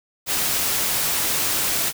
white noise, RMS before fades -22 dBFS, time 0.26-1.93 s, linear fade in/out 50 ms, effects none

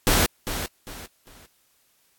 pink noise with echo, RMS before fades -19 dBFS, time 0.07-0.26 s, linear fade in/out 0 ms, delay 400 ms, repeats 3, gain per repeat -10 dB, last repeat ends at 1.46 s, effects white hiss -64 dBFS RMS until 2.18 s + AAC 64 kbps

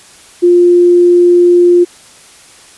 sine tone, 351.4 Hz, F4, 11 cents sharp, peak -3 dBFS, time 0.42-1.85 s, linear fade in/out 20 ms, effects white hiss -39 dBFS RMS until 2.77 s + resampled to 24000 Hz

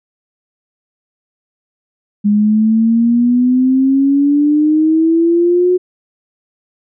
sine exponential sweep, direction up, 204.6 to 365.9 Hz, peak -8 dBFS, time 2.24-5.78 s, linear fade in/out 20 ms, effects none

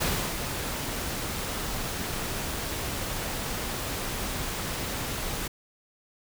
pink noise with ADSR envelope, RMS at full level -26 dBFS, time 0-5.48 s, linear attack 17 ms, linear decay 310 ms, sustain -6 dB, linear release 8 ms, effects none

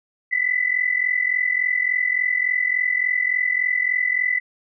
sine tone pair together, 1975.5 / 2019 Hz, B6 / B6, 0 / +38 cents, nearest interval unison, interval 38 cents, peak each -21 dBFS, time 0.31-4.4 s, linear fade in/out 20 ms, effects none

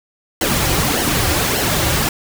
pink noise with flanger, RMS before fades -17 dBFS, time 0.41-2.09 s, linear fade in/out 2 ms, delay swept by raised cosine 0.81 to 4.71 ms, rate 1.7 Hz, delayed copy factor -0.65, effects none

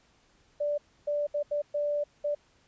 sine tone bursts at uneven times, 586 Hz, D5, 4 cents flat, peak -26 dBFS, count 6, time 0.6-0.78 / 1.07-1.27 / 1.34-1.43 / 1.51-1.62 / 1.74-2.04 / 2.24-2.35 s, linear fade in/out 10 ms, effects pink hiss -65 dBFS RMS until 2.67 s + resampled to 16000 Hz

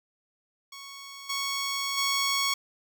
10% pulse tone with level steps, 1108.7 Hz, C#6, in tune, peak -33 / -20 / -16 dBFS, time 0.72-2.54 s, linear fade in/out 5 ms, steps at 1.29 / 1.97 s, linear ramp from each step 10 ms, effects none

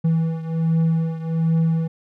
triangle beating tone pair, 162.8 / 164.1 Hz, E3 / E3, -21 / -8 cents, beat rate 1.3 Hz, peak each -17 / -21 dBFS, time 0.04-1.88 s, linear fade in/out 10 ms, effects none

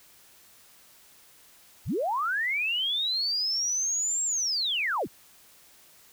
sine linear two-way sweep, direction up then down, 37.04 to 7580 to 37.04 Hz, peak -25 dBFS, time 1.85-5.08 s, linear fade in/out 50 ms, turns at 4.24 s, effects white hiss -56 dBFS RMS until 6.12 s

